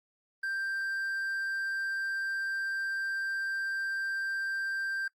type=tone; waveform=triangle; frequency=1577 Hz; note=G6; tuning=10 cents sharp; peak=-29 dBFS; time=0.43-5.08 s; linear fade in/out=5 ms; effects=noise-tail reverb RT60 0.1 s tail -21 dB re dry + Opus 32 kbps